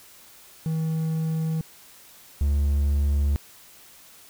triangle tone pair in turn, 160 / 71.4 Hz, D#3 / D2, +49 / -48 cents, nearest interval octave + major second, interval 1397 cents, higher first, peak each -21 / -17 dBFS, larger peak second, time 0.66-1.61 / 2.41-3.36 s, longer neither, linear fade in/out 0 ms, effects white hiss -50 dBFS RMS until 4.29 s

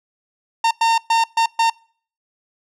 45% pulse tone bursts at uneven times, 912 Hz, A#5, 38 cents flat, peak -13 dBFS, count 5, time 0.64-0.71 / 0.81-0.98 / 1.1-1.24 / 1.37-1.46 / 1.59-1.7 s, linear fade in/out 5 ms, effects noise-tail reverb RT60 0.5 s tail -26 dB re dry + low-pass 7000 Hz 12 dB/octave

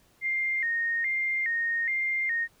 sine tone with vibrato, 1975.5 Hz, B6, in tune, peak -25 dBFS, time 0.21-2.48 s, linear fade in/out 50 ms, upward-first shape square, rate 1.2 Hz, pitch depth 110 cents each way, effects pink hiss -63 dBFS RMS until 2.6 s

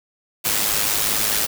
white noise with amplitude modulation, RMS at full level -18 dBFS, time 0.44-1.47 s, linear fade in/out 20 ms, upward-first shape sine, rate 105 Hz, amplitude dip 55%, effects none

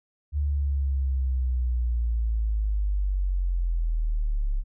sine linear sweep, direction down, 73.42 to 34 Hz, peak -22 dBFS, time 0.32-4.64 s, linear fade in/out 50 ms, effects none

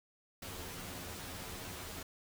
pink noise with comb filter, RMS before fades -45 dBFS, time 0.42-2.03 s, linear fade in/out 5 ms, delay 11 ms, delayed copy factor +0.95, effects none

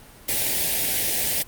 white band-stop noise, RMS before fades -23 dBFS, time 0.28-1.43 s, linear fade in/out 10 ms, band 840 to 1700 Hz, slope 48 dB/octave, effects pink hiss -47 dBFS RMS until 1.47 s + Opus 32 kbps

